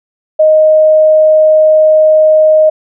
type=tone; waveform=sine; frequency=622.3 Hz; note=D#5; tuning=in tune; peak=-3 dBFS; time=0.39-2.7 s; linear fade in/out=10 ms; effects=none